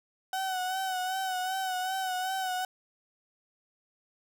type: tone with vibrato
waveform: 35% pulse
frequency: 750 Hz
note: F#5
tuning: 23 cents sharp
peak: -28 dBFS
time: 0.33-2.65 s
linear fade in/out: 2 ms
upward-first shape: sine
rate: 2.6 Hz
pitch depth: 41 cents each way
effects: none